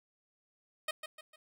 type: tone with echo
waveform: 10% pulse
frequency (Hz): 622.3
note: D#5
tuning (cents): 0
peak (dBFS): -24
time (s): 0.88-0.91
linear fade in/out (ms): 5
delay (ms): 150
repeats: 3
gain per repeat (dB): -8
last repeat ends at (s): 1.36
effects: none